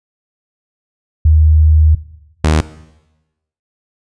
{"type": "tone pair in turn", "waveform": ["sine", "sawtooth"], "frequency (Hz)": [77.78, 77.78], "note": ["D#2", "D#2"], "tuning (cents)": [0, 0], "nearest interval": "unison", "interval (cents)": 0, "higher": "neither", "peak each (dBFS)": -5, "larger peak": "neither", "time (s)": [[1.25, 1.95], [2.44, 2.61]], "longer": "first", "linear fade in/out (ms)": 5, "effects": ["noise-tail reverb RT60 1.0 s tail -17 dB re dry", "resampled to 22050 Hz"]}